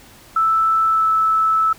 sine tone with pitch glide, 1318.5 to 1309.4 Hz, E6 to E6, 0 to -12 cents, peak -13 dBFS, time 0.36-1.73 s, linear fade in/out 5 ms, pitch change -12 cents, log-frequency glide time 0.86-1.08 s, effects pink hiss -45 dBFS RMS until 1.78 s

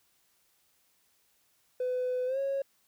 triangle tone with pitch glide, 503 to 548.5 Hz, B4 to C#5, +32 to -18 cents, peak -25 dBFS, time 1.8-2.62 s, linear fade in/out 5 ms, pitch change +150 cents, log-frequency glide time 2.26-2.39 s, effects tanh soft clip ceiling -25 dBFS + white hiss -70 dBFS RMS until 2.87 s

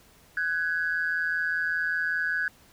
sine tone pair together, 1498 / 1663.1 Hz, F#6 / G#6, +21 / +2 cents, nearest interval major second, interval 181 cents, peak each -27 dBFS, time 0.37-2.48 s, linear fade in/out 2 ms, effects tanh soft clip ceiling -17 dBFS + pink hiss -57 dBFS RMS until 2.72 s

